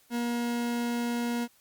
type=tone; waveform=40% pulse; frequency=238 Hz; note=A#3; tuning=36 cents sharp; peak=-27 dBFS; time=0.1-1.48 s; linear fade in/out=50 ms; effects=white hiss -63 dBFS RMS until 1.6 s + Opus 48 kbps